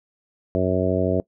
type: harmonic tone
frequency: 92.5 Hz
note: F#2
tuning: in tune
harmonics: 1 / 2 / 3 / 4 / 5 / 6 / 7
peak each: -26 / -26 / -26 / -26 / -26 / -26 / -26 dBFS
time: 0.55-1.2 s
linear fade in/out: 0 ms
effects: noise-tail reverb RT60 0.1 s tail -22 dB re dry